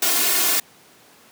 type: noise with comb filter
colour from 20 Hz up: white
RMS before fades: -19 dBFS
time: 0.02-0.6 s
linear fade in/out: 5 ms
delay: 2.8 ms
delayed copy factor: +0.7
effects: pink hiss -50 dBFS RMS until 1.31 s + high-pass 200 Hz 12 dB/octave